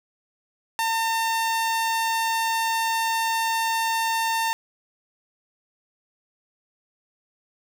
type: tone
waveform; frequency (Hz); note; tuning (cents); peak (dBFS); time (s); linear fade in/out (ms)
sawtooth; 905; A5; +48; -18; 0.79-4.53; 0
effects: none